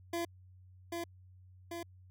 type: tone with echo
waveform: 25% pulse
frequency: 340 Hz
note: F4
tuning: 46 cents flat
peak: -30 dBFS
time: 0.13-0.25 s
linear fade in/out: 5 ms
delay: 790 ms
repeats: 2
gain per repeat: -3 dB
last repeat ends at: 1.83 s
effects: added 92 Hz sine -55 dBFS peak until 2.1 s